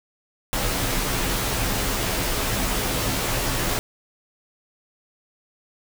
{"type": "noise with comb filter", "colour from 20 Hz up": "pink", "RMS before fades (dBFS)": -24, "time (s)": [0.53, 3.79], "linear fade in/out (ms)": 0, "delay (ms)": 13, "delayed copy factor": -0.6, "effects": []}